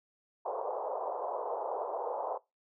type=band-pass noise; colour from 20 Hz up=pink; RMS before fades=-36 dBFS; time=0.45-2.38 s; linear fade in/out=10 ms; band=450 to 1000 Hz; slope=48 dB/octave; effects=noise-tail reverb RT60 0.2 s tail -20 dB re dry